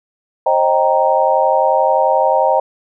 sine chord, C minor seventh, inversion none, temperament equal with one note detuned, 530.9 / 622.3 / 784 / 932.3 Hz, C5 / Eb5 / G5 / Bb5, +25 / 0 / 0 / 0 cents, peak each -16 dBFS, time 0.46-2.6 s, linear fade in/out 5 ms, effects none

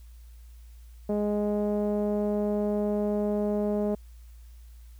sawtooth tone with low-pass filter, 207.7 Hz, G#3, in tune, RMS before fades -27 dBFS, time 1.09-3.95 s, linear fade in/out 5 ms, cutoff 570 Hz, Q 2.6, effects added 58 Hz sine -45 dBFS peak until 4.99 s + white hiss -64 dBFS RMS until 4.99 s

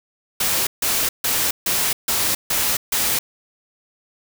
white noise bursts, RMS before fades -20 dBFS, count 7, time 0.4-3.19 s, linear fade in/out 5 ms, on 270 ms, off 150 ms, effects none

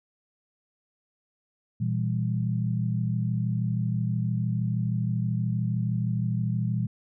sine chord, E diminished, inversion second, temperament just, 118.67 / 164.81 / 197.78 Hz, Bb2 / E3 / G3, +31 / 0 / +16 cents, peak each -26 / -30 / -31 dBFS, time 1.8-6.87 s, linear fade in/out 10 ms, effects none

